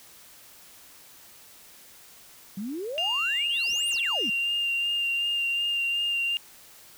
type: exponential two-way sweep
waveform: sine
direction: up then down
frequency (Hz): 185.1 to 9460 to 185.1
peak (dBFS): -30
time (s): 2.57-4.3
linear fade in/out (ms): 5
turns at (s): 3.89
type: tone with vibrato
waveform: sine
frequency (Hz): 2794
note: F7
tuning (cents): 0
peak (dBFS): -23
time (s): 2.98-6.37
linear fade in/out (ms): 0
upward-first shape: sine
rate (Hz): 2.7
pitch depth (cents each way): 19
effects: tanh soft clip ceiling -20 dBFS + white hiss -51 dBFS RMS until 6.97 s